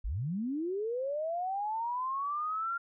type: linear sweep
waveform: sine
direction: up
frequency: 36.71 to 1396.9 Hz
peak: -31 dBFS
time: 0.04-2.78 s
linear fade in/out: 10 ms
effects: none